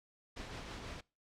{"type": "noise with tremolo", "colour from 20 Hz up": "pink", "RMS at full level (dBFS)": -44, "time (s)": [0.36, 1.01], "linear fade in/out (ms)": 10, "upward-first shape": "triangle", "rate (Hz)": 6.1, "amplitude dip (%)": 35, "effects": ["noise-tail reverb RT60 0.3 s tail -24 dB re dry", "low-pass 5000 Hz 12 dB/octave"]}